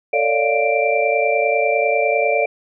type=tone cluster; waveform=sine; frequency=448.8 / 566 / 596 / 699 / 2355 Hz; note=A4 / C#5 / D5 / F5 / D7; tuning=+34 / +36 / +25 / +1 / +4 cents; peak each=-21 dBFS; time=0.13-2.46 s; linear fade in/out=5 ms; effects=none